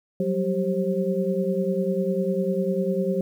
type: tone cluster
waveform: sine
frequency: 182.5 / 192.5 / 389.1 / 532 Hz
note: F#3 / G3 / G4 / C5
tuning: -24 / -31 / -13 / +29 cents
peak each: -27 dBFS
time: 0.2-3.21 s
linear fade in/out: 2 ms
effects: 9-bit